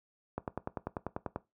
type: click train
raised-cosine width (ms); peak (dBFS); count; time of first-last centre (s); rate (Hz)
1; -20; 11; 0.38-1.36; 10.2
effects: noise-tail reverb RT60 0.2 s tail -18 dB re dry + high-pass 60 Hz 12 dB/octave